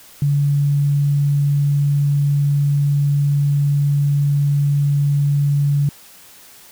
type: tone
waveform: sine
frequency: 143.1 Hz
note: D3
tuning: 45 cents flat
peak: -13 dBFS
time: 0.22-5.89 s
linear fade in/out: 2 ms
effects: white hiss -44 dBFS RMS until 6.71 s